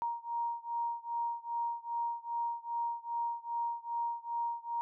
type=beating tone pair; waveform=sine; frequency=937 / 939.5 Hz; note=A#5 / A#5; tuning=+9 / +13 cents; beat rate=2.5 Hz; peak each=-36 / -37 dBFS; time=0.02-4.81 s; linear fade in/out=0 ms; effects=none